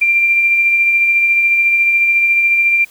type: tone with tremolo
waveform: sine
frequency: 2372 Hz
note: D7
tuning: 17 cents sharp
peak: -8 dBFS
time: 0.01-2.85 s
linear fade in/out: 10 ms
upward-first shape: sine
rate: 14 Hz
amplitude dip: 30%
effects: white hiss -45 dBFS RMS until 2.9 s